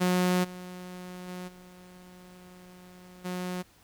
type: tone with level steps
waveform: sawtooth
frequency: 181.1 Hz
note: F#3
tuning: 37 cents flat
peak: -19 / -36 / -33 / -45 / -28 dBFS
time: 0-3.63 s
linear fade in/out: 20 ms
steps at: 0.43 / 1.27 / 1.47 / 3.24 s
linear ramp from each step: 20 ms
effects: pink hiss -60 dBFS RMS until 3.83 s